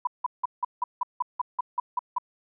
sine tone bursts, 987.8 Hz, B5, in tune, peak -22 dBFS, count 12, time 0.05-2.184 s, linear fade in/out 5 ms, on 22 ms, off 170 ms, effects none

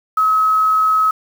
sine tone with quantisation, 1281 Hz, E6, 50 cents flat, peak -11 dBFS, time 0.17-1.11 s, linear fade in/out 5 ms, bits 6, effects none

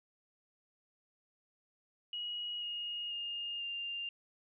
sine tone with pitch steps, 2900 / 2865 / 2830 / 2796 Hz, F#7 / F7 / F7 / F7, -35 / +44 / +22 / +1 cents, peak -37 dBFS, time 2.13-4.09 s, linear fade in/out 2 ms, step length 490 ms, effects none

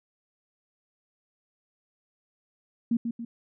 sine tone with echo, 233.1 Hz, A#3, in tune, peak -21 dBFS, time 2.91-2.97 s, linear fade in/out 5 ms, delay 140 ms, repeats 2, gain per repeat -6 dB, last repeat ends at 3.25 s, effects none

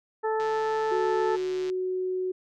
harmonic tone, 438.3 Hz, A4, 7 cents flat, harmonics 1 / 2 / 3 / 4, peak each -26 / -29 / -37 / -39 dBFS, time 0.23-1.37 s, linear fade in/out 20 ms
click train, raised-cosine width 0.2 ms, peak -26 dBFS, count 192, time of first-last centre 0.4-1.699 s, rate 147 Hz
sine tone, 370 Hz, F#4, in tune, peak -26 dBFS, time 0.91-2.32 s, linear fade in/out 10 ms
effects none

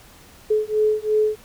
sine beating tone pair, 427 / 429.9 Hz, G#4 / A4, +48 / -40 cents, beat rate 2.9 Hz, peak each -20 dBFS, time 0.5-1.36 s, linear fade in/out 10 ms, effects pink hiss -48 dBFS RMS until 1.44 s

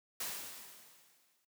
white noise with exponential decay, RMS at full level -38 dBFS, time 0.2-1.45 s, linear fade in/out 5 ms, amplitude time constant 270 ms, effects noise-tail reverb RT60 0.1 s tail -18 dB re dry + high-pass 150 Hz 12 dB/octave

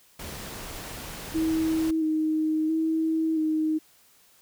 pink noise, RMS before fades -38 dBFS, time 0.19-1.91 s, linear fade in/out 5 ms
sine tone with vibrato, 316.6 Hz, D#4, 30 cents sharp, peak -22 dBFS, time 1.34-3.79 s, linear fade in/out 20 ms, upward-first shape square, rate 0.74 Hz, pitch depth 22 cents each way
effects white hiss -59 dBFS RMS until 4.41 s

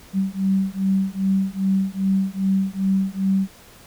sine beating tone pair, 191.5 / 194 Hz, G3 / G3, -40 / -18 cents, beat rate 2.5 Hz, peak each -21 dBFS, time 0.13-3.48 s, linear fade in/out 50 ms, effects pink hiss -47 dBFS RMS until 3.86 s

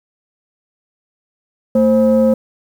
sine tone pair together, 224.4 / 527 Hz, A3 / C5, +34 / +12 cents, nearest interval octave + minor third, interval 1478 cents, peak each -10 dBFS, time 1.75-2.34 s, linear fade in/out 5 ms, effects tanh soft clip ceiling -5 dBFS + 7-bit

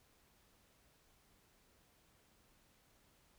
silence, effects pink hiss -71 dBFS RMS until 3.38 s

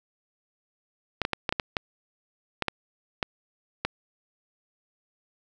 clicks, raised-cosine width 0.3 ms, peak -9 dBFS, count 11, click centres 1.217 / 1.251 / 1.333 / 1.492 / 1.525 / 1.598 / 1.768 / 2.623 / 2.683 / 3.228 / 3.85 s, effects none

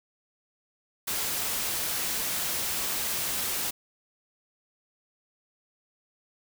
white noise, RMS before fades -30 dBFS, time 1.07-3.71 s, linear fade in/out 10 ms, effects none

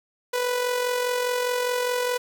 sawtooth tone with amplitude modulation, 493.9 Hz, B4, in tune, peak -17 dBFS, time 0.33-2.18 s, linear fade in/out 10 ms, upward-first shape sine, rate 44.9 Hz, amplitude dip 45%, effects 8-bit

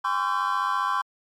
triangle tone cluster, 811 / 1032 / 1127 / 1352 / 1556 Hz, G#5 / C6 / C#6 / E6 / G6, -41 / -24 / +28 / +43 / -13 cents, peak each -32 / -24 / -25 / -31 / -31 dBFS, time 0.04-1.02 s, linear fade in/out 10 ms, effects MP3 96 kbps

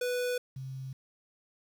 square / sine tone pair in turn, 493.9 / 132.45 Hz, B4 / C3, 0 / +22 cents, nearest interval octave + major seventh, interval 2278 cents, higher first, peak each -30 / -37 dBFS, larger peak first, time 0.01-0.38 / 0.56-0.93 s, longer neither, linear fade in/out 5 ms, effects 10-bit

